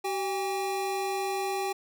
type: tone pair together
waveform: square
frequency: 382.5 / 804 Hz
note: G4 / G5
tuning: -42 / +44 cents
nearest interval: octave + minor second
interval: 1286 cents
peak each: -32 / -32 dBFS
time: 0.04-1.73 s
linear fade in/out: 10 ms
effects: none